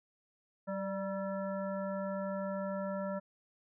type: harmonic tone with a mistuned harmonic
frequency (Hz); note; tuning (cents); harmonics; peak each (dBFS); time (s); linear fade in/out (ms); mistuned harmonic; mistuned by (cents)
192.4; G3; -32; 1 / 3 / 5 / 7 / 9; -38 / -37 / -46 / -46 / -52; 0.67-3.2; 20; 3; +37
effects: none